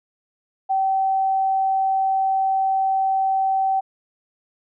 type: tone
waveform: sine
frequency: 770 Hz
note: G5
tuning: 31 cents flat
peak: -17 dBFS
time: 0.69-3.81 s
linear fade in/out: 20 ms
effects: none